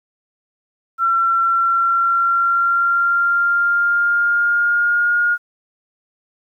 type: tone with pitch glide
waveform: sine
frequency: 1356 to 1426.7 Hz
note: E6 to F6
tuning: +49 to +37 cents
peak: -13 dBFS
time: 0.98-5.38 s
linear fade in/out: 50 ms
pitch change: +88 cents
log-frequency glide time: 1.39-5.19 s
effects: 9-bit